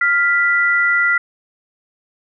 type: tone pair together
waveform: sine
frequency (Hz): 1400 / 1976.6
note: F6 / B6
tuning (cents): +4 / +1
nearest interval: tritone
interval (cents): 597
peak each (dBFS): -15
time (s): 0.01-1.18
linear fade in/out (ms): 5
effects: none